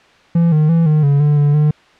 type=tone with pitch steps; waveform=triangle; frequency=168.8 / 153.3 / 166.3 / 153 / 141.8 / 147.7 / 145.4 / 150.5 Hz; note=E3 / D#3 / E3 / D#3 / C#3 / D3 / D3 / D3; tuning=+41 / -25 / +16 / -29 / +40 / +10 / -17 / +43 cents; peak=-7 dBFS; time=0.35-1.71 s; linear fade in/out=5 ms; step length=170 ms; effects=white hiss -48 dBFS RMS until 1.99 s + low-pass 3000 Hz 12 dB/octave